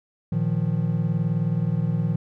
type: chord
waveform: triangle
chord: Bb suspended fourth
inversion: none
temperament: equal with one note detuned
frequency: 115.67 / 155.56 / 174.61 Hz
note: Bb2 / Eb3 / F3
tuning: -13 / 0 / 0 cents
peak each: -24 / -22 / -24 dBFS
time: 0.32-2.16 s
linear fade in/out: 5 ms
effects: none